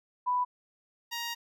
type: tone pair in turn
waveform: sine / 10% pulse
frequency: 991 / 939.6 Hz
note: B5 / A#5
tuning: +6 / +13 cents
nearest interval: minor second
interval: 93 cents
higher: first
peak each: -25 dBFS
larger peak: neither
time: 0.26-0.45 / 1.11-1.35 s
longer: second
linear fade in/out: 20 ms
effects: none